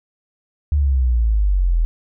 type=exponential sweep; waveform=sine; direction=down; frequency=75.1 to 40 Hz; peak=-13 dBFS; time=0.72-1.85 s; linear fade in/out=0 ms; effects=none